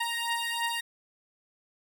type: beating tone pair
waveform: 15% pulse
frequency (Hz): 932.3 / 935.4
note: A#5 / A#5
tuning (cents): 0 / +6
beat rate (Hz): 3.1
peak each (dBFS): -25 / -26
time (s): 0-0.81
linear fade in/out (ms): 10
effects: none